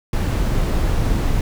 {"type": "noise", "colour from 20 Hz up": "brown", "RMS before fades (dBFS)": -18, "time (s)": [0.13, 1.41], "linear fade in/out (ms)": 2, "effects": []}